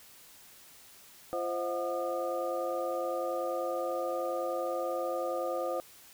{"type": "tone cluster", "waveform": "sine", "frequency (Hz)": [344.7, 525, 636, 726, 1215], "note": ["F4", "C5", "D#5", "F#5", "D#6"], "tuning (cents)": [-23, 6, 38, -33, -42], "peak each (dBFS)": [-39, -33, -39, -38, -40], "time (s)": [1.33, 5.8], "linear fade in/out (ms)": 0, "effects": ["white hiss -55 dBFS RMS until 6.13 s"]}